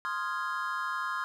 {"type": "chord", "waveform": "triangle", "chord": "F minor seventh", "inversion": "second", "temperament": "equal", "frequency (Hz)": [1046.5, 1244.5, 1396.9, 1661.2], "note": ["C6", "Eb6", "F6", "Ab6"], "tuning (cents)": [0, 0, 0, 0], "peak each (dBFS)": [-33, -35, -35, -36], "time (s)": [0.05, 1.24], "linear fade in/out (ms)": 0, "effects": []}